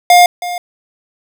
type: tone with echo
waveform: square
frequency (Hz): 709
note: F5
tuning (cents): +26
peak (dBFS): -4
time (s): 0.1-0.26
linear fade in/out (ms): 2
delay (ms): 320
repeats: 1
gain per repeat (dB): -15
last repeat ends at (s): 0.58
effects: none